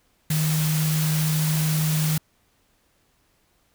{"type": "tone in noise", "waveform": "sine", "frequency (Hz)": 155.56, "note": "D#3", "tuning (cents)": 0, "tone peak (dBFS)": -20, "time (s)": [0.3, 2.18], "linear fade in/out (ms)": 5, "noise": "white", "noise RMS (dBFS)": -29, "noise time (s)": [0.3, 2.18], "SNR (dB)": 6, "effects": ["pink hiss -65 dBFS RMS until 3.74 s"]}